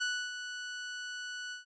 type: tone with ADSR envelope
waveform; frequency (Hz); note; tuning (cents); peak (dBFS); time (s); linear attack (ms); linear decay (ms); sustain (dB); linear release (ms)
sawtooth; 1480; F#6; 0; -26; 0-1.65; 18; 290; -9; 130
effects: resampled to 16000 Hz